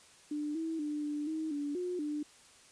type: tone with pitch steps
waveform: sine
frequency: 297.2 / 324 / 297.6 / 295.3 / 315.8 / 289 / 359.4 / 297.5 Hz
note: D4 / E4 / D4 / D4 / D#4 / D4 / F4 / D4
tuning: +21 / -30 / +23 / +10 / +26 / -28 / +50 / +22 cents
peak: -33 dBFS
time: 0.31-2.23 s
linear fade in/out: 5 ms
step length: 240 ms
effects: white hiss -59 dBFS RMS until 2.71 s + resampled to 22050 Hz